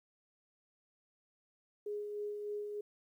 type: tone with tremolo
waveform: sine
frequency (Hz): 415.3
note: G#4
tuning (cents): 0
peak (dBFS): -36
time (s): 1.86-2.81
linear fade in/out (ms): 5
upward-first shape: sine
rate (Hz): 3.3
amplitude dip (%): 35
effects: 12-bit